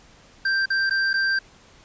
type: tone with dropouts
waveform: square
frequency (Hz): 1573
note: G6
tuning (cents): +6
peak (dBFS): -20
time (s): 0.45-1.39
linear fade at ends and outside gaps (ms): 5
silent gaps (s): 0.658-0.702 / 0.897-0.907 / 1.132-1.139
effects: pink hiss -52 dBFS RMS until 1.84 s + resampled to 16000 Hz